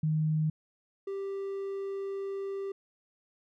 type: tone pair in turn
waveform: sine / triangle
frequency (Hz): 155.56 / 392.7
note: D#3 / G4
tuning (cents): 0 / +3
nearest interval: octave + major third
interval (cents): 1603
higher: second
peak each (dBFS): -25 / -31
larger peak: first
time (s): 0.03-0.5 / 1.07-2.72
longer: second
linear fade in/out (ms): 5
effects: none